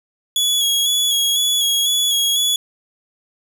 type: tone with vibrato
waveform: sawtooth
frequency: 3360 Hz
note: G#7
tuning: 19 cents sharp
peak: -12 dBFS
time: 0.36-2.56 s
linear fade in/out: 2 ms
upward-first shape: square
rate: 2 Hz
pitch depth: 23 cents each way
effects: none